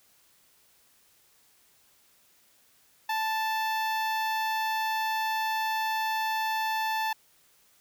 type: tone with notch filter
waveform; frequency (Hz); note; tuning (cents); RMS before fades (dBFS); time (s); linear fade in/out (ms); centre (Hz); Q
sawtooth; 880; A5; 0; -29; 3.09-7.13; 5; 8400; 0.78
effects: white hiss -63 dBFS RMS until 7.8 s

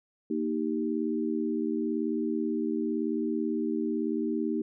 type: chord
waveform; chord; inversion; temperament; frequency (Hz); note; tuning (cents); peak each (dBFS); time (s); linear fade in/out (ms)
sine; Eb major; second; equal; 233.1 / 311.1 / 392; Bb3 / Eb4 / G4; 0 / 0 / 0; -31 / -30 / -33; 0.3-4.62; 5
effects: none

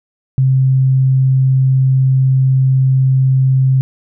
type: tone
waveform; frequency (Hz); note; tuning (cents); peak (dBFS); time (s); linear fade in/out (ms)
sine; 132; C3; +16; -8; 0.38-3.81; 0
effects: none

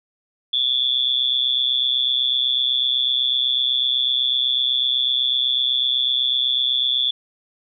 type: tone with amplitude modulation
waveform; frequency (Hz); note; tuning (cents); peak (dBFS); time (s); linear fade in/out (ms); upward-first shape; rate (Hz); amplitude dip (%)
sine; 3436; A7; -42; -13; 0.53-7.11; 5; sine; 128; 90
effects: none

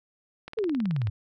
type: click train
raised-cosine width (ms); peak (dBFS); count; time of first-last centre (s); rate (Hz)
0.3; -23; 12; 0.48-1.071; 18.6
type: exponential sweep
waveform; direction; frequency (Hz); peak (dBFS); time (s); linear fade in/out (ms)
sine; down; 466.2 to 95.2; -24; 0.57-1.1; 10
effects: none

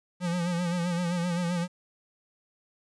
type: tone with vibrato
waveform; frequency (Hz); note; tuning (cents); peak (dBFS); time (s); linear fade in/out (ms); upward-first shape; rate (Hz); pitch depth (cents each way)
square; 174.61; F3; 0; -27; 0.2-1.68; 50; sine; 7.7; 60
effects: resampled to 22050 Hz + 10-bit

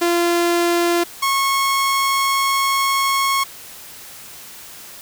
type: tone pair in turn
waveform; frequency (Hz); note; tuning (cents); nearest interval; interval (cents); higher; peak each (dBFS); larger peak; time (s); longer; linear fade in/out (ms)
sawtooth; 344.5 / 1093.7; F4 / C#6; -24 / -24; octave + minor sixth; 2000; second; -11 / -12; first; 0.01-1.04 / 1.22-3.44; second; 10
effects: white hiss -38 dBFS RMS until 5.01 s

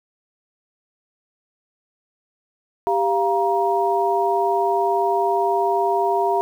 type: tone cluster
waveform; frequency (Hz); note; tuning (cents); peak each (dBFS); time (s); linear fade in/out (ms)
sine; 395.2 / 694 / 944; G4 / F5 / A#5; +14 / -11 / +22; -21; 2.87-6.41; 0
effects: 8-bit

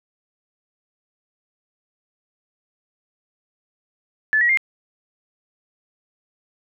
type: tone with pitch steps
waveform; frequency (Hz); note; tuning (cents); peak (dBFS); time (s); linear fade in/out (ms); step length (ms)
sine; 1735 / 1914 / 2112; A6 / A#6 / C7; -25 / +45 / +16; -14; 4.33-4.573; 0; 81
effects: none

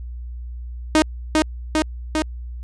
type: tone with echo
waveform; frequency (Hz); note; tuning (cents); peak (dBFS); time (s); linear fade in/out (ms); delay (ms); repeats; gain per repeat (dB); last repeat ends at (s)
sawtooth; 311.1; D#4; 0; -8; 0.95-1.02; 0; 400; 3; -2; 2.22
effects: added 60 Hz sine -29 dBFS peak until 2.63 s + resampled to 22050 Hz

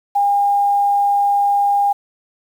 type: tone with quantisation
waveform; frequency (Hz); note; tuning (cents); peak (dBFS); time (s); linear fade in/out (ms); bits
sine; 808; G#5; -48; -12; 0.15-1.93; 10; 7
effects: none

